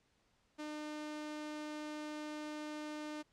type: tone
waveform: sawtooth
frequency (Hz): 302.3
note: D#4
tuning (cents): -50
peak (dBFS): -38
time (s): 0.58-3.23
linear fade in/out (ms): 20
effects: pink hiss -75 dBFS RMS until 3.32 s + low-pass 7000 Hz 12 dB/octave